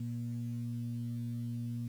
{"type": "tone pair together", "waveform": "sine", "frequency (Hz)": [118.5, 237.2], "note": ["A#2", "A#3"], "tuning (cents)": [29, 30], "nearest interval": "octave", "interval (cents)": 1201, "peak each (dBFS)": [-36, -39], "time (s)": [0, 1.88], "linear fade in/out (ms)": 5, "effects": ["tanh soft clip ceiling -28 dBFS", "10-bit"]}